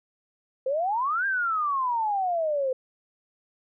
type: exponential two-way sweep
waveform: sine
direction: up then down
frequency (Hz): 507 to 1619 to 507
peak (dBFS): -23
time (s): 0.66-2.73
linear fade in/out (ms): 5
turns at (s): 1.26
effects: none